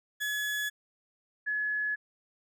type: tone pair in turn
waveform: 35% pulse / sine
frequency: 1700 / 1700 Hz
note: G#6 / G#6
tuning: +40 / +40 cents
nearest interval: unison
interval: 0 cents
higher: neither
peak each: -28 dBFS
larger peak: neither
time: 0.2-0.7 / 1.46-1.96 s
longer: neither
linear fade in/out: 20 ms
effects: none